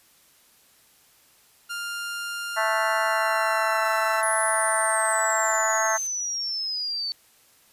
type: tone with pitch glide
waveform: sawtooth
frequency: 1400 to 1343 Hz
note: F6 to E6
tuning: +4 to +32 cents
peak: -26 dBFS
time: 1.69-4.22 s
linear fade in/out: 20 ms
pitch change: -72 cents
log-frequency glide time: 3.05-3.85 s
type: harmonic tone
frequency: 219.7 Hz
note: A3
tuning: 2 cents flat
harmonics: 3 / 4 / 5 / 6 / 7 / 8 / 9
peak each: -27 / -28 / -29 / -30 / -30 / -31 / -32 dBFS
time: 2.56-5.98 s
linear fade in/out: 20 ms
type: noise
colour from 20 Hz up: blue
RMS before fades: -43 dBFS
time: 3.85-6.07 s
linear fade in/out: 0 ms
type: exponential sweep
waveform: sine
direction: down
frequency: 10548 to 4482 Hz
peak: -26 dBFS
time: 4.23-7.12 s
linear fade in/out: 0 ms
effects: white hiss -58 dBFS RMS until 7.72 s + resampled to 32000 Hz